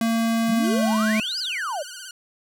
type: tone with pitch glide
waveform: square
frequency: 227.7 to 216.5 Hz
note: A#3 to A3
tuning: -40 to -28 cents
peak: -20 dBFS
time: 0.01-1.2 s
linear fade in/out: 2 ms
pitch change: -88 cents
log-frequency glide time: 0.58-1 s
type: exponential two-way sweep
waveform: sine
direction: up then down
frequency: 171 to 5160 to 542 Hz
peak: -25 dBFS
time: 0.48-1.83 s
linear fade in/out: 10 ms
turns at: 1.39 s
type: tone with vibrato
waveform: 10% pulse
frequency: 1495 Hz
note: F#6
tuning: 17 cents sharp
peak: -27 dBFS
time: 0.64-2.11 s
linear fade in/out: 2 ms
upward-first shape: sine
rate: 17 Hz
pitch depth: 86 cents each way
effects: none